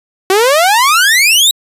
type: exponential sweep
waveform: sawtooth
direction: up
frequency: 368.2 to 3900 Hz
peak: -3 dBFS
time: 0.3-1.51 s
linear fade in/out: 2 ms
effects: resampled to 32000 Hz